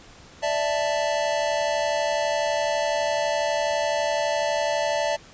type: chord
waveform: square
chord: D suspended second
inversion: none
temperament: equal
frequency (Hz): 587.3 / 659.3 / 880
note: D5 / E5 / A5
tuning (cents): 0 / 0 / 0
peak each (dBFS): -26 / -27 / -29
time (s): 0.42-5.17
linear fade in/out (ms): 20
effects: pink hiss -48 dBFS RMS until 5.33 s + resampled to 16000 Hz